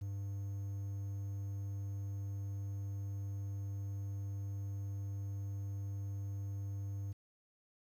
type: tone with quantisation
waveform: triangle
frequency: 99.3 Hz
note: G2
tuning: 23 cents sharp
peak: -36 dBFS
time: 0.01-7.13 s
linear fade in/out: 10 ms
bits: 11
effects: none